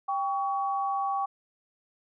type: tone pair together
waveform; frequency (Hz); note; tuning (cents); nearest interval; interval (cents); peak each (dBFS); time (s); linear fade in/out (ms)
sine; 790 / 1125; G5 / C#6; +13 / +25; tritone; 612; -28 / -30; 0.08-1.26; 10
effects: none